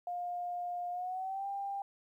sine tone with pitch glide, 708 to 794.7 Hz, F5 to G5, +23 to +23 cents, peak -35 dBFS, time 0.07-1.82 s, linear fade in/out 2 ms, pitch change +200 cents, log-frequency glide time 0.91-1.47 s, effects 12-bit

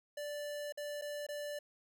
square tone with dropouts, 586 Hz, D5, 4 cents flat, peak -40 dBFS, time 0.17-1.59 s, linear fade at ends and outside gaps 5 ms, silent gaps 0.724-0.774 / 1.014-1.02 / 1.267-1.287 s, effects none

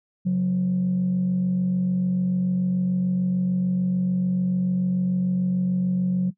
sine tone pair together, 136.3 / 183.1 Hz, C#3 / F#3, -29 / -18 cents, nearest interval perfect fourth, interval 511 cents, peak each -29 / -18 dBFS, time 0.25-6.31 s, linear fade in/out 20 ms, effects noise-tail reverb RT60 0.1 s tail -18 dB re dry + tanh soft clip ceiling -16 dBFS

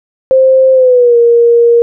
sine tone with pitch glide, 525 to 470.4 Hz, C5 to A#4, +6 to +16 cents, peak -3 dBFS, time 0.31-1.82 s, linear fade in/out 0 ms, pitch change -190 cents, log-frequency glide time 0.73-1.17 s, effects none

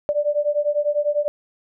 sine beating tone pair, 584 / 594 Hz, D5 / D5, -10 / +20 cents, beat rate 10 Hz, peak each -21 dBFS, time 0.09-1.28 s, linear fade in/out 0 ms, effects none

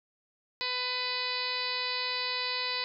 harmonic tone, 499.8 Hz, B4, 21 cents sharp, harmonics 1 / 2 / 3 / 4 / 5 / 6 / 7 / 8 / 9 / 10, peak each -43 / -38 / -46 / -38 / -38 / -43 / -44 / -35 / -38 / -41 dBFS, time 0.61-2.84 s, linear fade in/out 0 ms, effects none

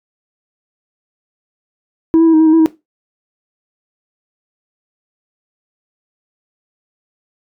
sine tone with pitch steps, 325 / 329.2 / 325.6 / 314.2 / 319.9 / 314 / 326.5 / 318.2 Hz, E4 / E4 / E4 / D#4 / D#4 / D#4 / E4 / D#4, -24 / -2 / -21 / +17 / +48 / +16 / -17 / +39 cents, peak -3 dBFS, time 2.14-2.66 s, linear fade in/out 0 ms, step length 65 ms, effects noise-tail reverb RT60 0.2 s tail -18 dB re dry + tanh soft clip ceiling -5 dBFS

